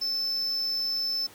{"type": "tone", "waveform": "triangle", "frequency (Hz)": 5274, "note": "E8", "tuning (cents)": 0, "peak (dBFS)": -25, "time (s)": [0.01, 1.27], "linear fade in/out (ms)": 10, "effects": ["pink hiss -50 dBFS RMS until 1.34 s", "high-pass 150 Hz 12 dB/octave"]}